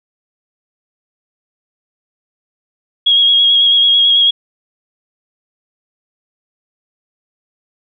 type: tone with vibrato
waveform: sine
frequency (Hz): 3295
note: G#7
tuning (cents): -14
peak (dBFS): -7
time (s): 3.06-4.31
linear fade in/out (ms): 10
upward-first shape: square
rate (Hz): 9.1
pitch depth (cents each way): 19
effects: none